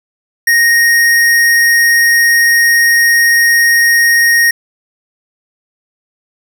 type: tone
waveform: square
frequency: 1864.7 Hz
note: A#6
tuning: in tune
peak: -7 dBFS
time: 0.47-4.51 s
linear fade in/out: 5 ms
effects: none